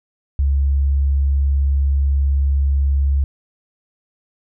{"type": "tone", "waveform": "sine", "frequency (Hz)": 69.3, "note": "C#2", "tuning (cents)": 0, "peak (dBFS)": -13, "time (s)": [0.39, 3.24], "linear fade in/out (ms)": 0, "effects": []}